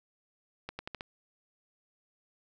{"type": "accelerating click train", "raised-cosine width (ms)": 0.3, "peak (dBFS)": -22, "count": 5, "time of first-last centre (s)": [0.69, 1.009], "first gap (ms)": 100, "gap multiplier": 0.85, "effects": []}